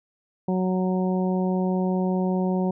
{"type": "harmonic tone", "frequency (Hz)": 185, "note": "F#3", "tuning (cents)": 0, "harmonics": [1, 2, 3, 4, 5], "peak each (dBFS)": [-22, -28, -32, -34, -36], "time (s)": [0.48, 2.71], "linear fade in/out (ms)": 5, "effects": []}